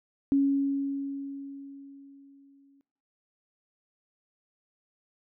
sine tone with exponential decay, 277.2 Hz, C#4, in tune, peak -19 dBFS, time 0.32-2.81 s, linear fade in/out 0 ms, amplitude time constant 540 ms, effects noise-tail reverb RT60 0.6 s tail -22 dB re dry

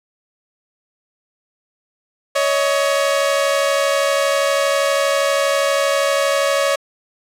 sawtooth tone pair together, 559.5 / 632 Hz, C#5 / D#5, +16 / +27 cents, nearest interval major second, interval 211 cents, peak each -12 / -17 dBFS, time 2.35-6.76 s, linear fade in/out 10 ms, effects low-pass 11000 Hz 12 dB/octave

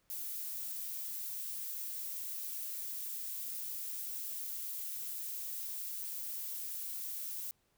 violet noise, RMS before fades -41 dBFS, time 0.1-7.51 s, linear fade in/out 0 ms, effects pink hiss -75 dBFS RMS until 7.77 s

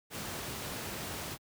pink noise, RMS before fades -39 dBFS, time 0.1-1.38 s, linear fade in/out 50 ms, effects high-pass 80 Hz 12 dB/octave

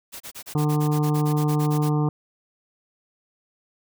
white noise bursts, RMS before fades -37 dBFS, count 16, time 0.12-1.898 s, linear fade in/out 20 ms, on 83 ms, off 30 ms
harmonic tone, 150 Hz, D3, 37 cents sharp, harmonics 1 / 2 / 3 / 5 / 6 / 7 / 8, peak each -20 / -26 / -30 / -34 / -36 / -37 / -38 dBFS, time 0.55-2.09 s, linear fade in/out 2 ms
effects none

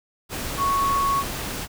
sine tone in noise, 1108.7 Hz, C#6, in tune, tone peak -19 dBFS, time 0.57-1.24 s, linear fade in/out 50 ms, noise pink, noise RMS -30 dBFS, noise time 0.29-1.68 s, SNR +8 dB, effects none

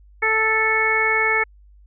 harmonic tone, 440 Hz, A4, in tune, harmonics 1 / 2 / 3 / 4 / 5, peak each -25 / -26 / -25 / -22 / -19 dBFS, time 0.22-1.44 s, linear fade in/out 10 ms, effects added 50 Hz sine -46 dBFS peak until 1.86 s

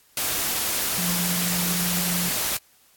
sine tone in noise, 176.2 Hz, F3, 16 cents sharp, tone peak -26 dBFS, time 0.98-2.29 s, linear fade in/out 2 ms, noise white, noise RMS -25 dBFS, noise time 0.17-2.57 s, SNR -4 dB, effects white hiss -58 dBFS RMS until 2.96 s + AAC 64 kbps

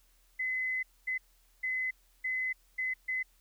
sine tone bursts at uneven times, 2031 Hz, B6, 48 cents sharp, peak -30 dBFS, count 6, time 0.39-0.83 / 1.07-1.18 / 1.63-1.91 / 2.24-2.53 / 2.78-2.94 / 3.08-3.23 s, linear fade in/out 10 ms, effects added 40 Hz sine -65 dBFS peak until 3.4 s + white hiss -69 dBFS RMS until 3.4 s

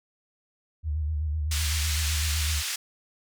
sine tone with vibrato, 76.4 Hz, D#2, 31 cents flat, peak -25 dBFS, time 0.83-2.63 s, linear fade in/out 50 ms, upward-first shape square, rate 7.9 Hz, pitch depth 57 cents each way
white band-pass noise, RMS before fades -31 dBFS, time 1.51-2.76 s, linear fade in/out 5 ms, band 1700 to 7300 Hz, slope 12 dB/octave
effects none

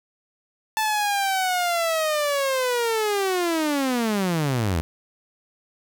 sawtooth linear sweep, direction down, 880 to 74.6 Hz, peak -17 dBFS, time 0.77-4.81 s, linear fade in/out 0 ms, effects none

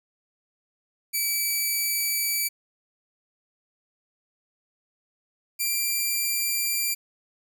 5% pulse tone pair in turn, 2306 / 2361 Hz, D7 / D7, -32 / +9 cents, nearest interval unison, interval 41 cents, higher second, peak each -14 dBFS, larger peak neither, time 1.13-2.49 / 5.59-6.95 s, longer neither, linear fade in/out 20 ms, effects none

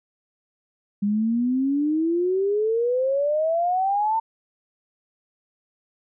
sine exponential sweep, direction up, 200.1 to 910 Hz, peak -19 dBFS, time 1.02-4.2 s, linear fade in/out 10 ms, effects none

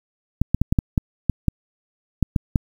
clicks, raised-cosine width 5 ms, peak -4 dBFS, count 11, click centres 0.416 / 0.546 / 0.616 / 0.725 / 0.788 / 0.978 / 1.297 / 1.483 / 2.227 / 2.362 / 2.558 s, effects 7-bit

